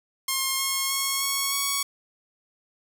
5% pulse tone with pitch steps, 1068 / 1079.8 / 1091.7 / 1103.7 / 1115.9 Hz, C6 / C#6 / C#6 / C#6 / C#6, +35 / -46 / -27 / -8 / +11 cents, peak -12 dBFS, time 0.28-1.83 s, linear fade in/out 5 ms, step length 310 ms, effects none

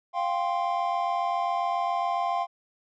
triangle chord, F suspended second, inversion none, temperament just, 698.5 / 785.8 / 1047.7 Hz, F5 / G5 / C6, 0 / +4 / +2 cents, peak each -26 / -28 / -28 dBFS, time 0.13-2.47 s, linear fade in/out 50 ms, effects resampled to 16000 Hz

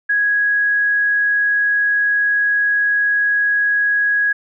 sine tone, 1661.2 Hz, G#6, in tune, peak -13 dBFS, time 0.09-4.33 s, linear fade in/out 10 ms, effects none

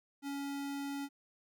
square tone, 280.4 Hz, C#4, 20 cents sharp, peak -38 dBFS, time 0.22-1.09 s, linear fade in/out 50 ms, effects none

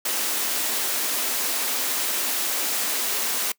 white high-pass noise, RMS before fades -25 dBFS, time 0.05-3.52 s, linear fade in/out 5 ms, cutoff 220 Hz, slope 48 dB/octave, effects noise-tail reverb RT60 0.1 s tail -22 dB re dry

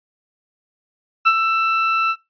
30% pulse tone with ADSR envelope, 1330 Hz, E6, 15 cents sharp, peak -6 dBFS, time 1.25-2.16 s, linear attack 22 ms, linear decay 53 ms, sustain -7 dB, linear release 58 ms, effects noise-tail reverb RT60 0.2 s tail -21 dB re dry + resampled to 11025 Hz

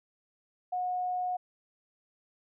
sine tone, 727 Hz, F#5, 31 cents flat, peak -29 dBFS, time 0.72-1.37 s, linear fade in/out 10 ms, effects none

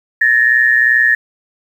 sine tone pair together, 1728 / 1850.6 Hz, A6 / A#6, -32 / -13 cents, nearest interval minor second, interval 119 cents, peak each -11 dBFS, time 0.21-1.15 s, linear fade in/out 5 ms, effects 7-bit

